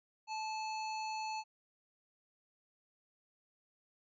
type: harmonic tone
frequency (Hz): 870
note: A5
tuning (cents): -20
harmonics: 1 / 3 / 5 / 7 / 8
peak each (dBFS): -38 / -46 / -48 / -57 / -57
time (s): 0.27-1.44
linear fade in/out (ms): 50
effects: none